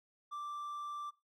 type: tone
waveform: triangle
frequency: 1174.7 Hz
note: D6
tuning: in tune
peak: -38 dBFS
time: 0.31-1.11 s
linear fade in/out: 20 ms
effects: noise-tail reverb RT60 0.3 s tail -22 dB re dry